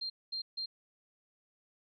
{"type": "tone bursts at uneven times", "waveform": "sine", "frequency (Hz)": 4186, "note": "C8", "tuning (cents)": 0, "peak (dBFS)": -35, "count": 3, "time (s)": [[0.01, 0.1], [0.32, 0.42], [0.57, 0.66]], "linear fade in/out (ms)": 10, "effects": []}